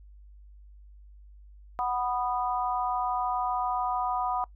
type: harmonic tone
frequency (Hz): 246.9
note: B3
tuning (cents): 0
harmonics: 3 / 4 / 5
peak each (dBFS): -29 / -31 / -33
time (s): 1.79-4.44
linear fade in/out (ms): 0
effects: noise-tail reverb RT60 0.1 s tail -22 dB re dry + added 50 Hz sine -48 dBFS peak until 4.55 s